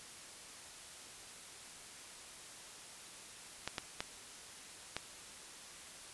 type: clicks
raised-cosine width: 0.2 ms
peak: -19 dBFS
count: 4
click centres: 3.676 / 3.782 / 4.005 / 4.966 s
effects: white hiss -52 dBFS RMS until 6.13 s + resampled to 24000 Hz